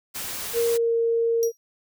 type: noise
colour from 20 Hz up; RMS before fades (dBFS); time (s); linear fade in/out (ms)
white; -32; 0.14-0.78; 20
type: tone with pitch glide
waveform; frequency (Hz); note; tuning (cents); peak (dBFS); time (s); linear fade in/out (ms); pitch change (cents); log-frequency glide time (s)
sine; 466.2 to 461.4; A#4 to A#4; 0 to -18; -19; 0.53-1.52; 50; -18; 0.72-0.93
type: tone with exponential decay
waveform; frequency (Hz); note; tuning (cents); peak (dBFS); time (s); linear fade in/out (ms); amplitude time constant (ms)
sawtooth; 5730; F8; +44; -23; 1.43-1.57; 0; 30
effects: none